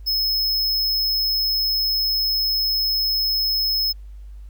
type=tone; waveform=square; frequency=5180 Hz; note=E8; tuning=31 cents flat; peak=-19 dBFS; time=0.06-3.93 s; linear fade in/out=20 ms; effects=added 50 Hz sine -35 dBFS peak until 4.49 s + pink hiss -64 dBFS RMS until 4.49 s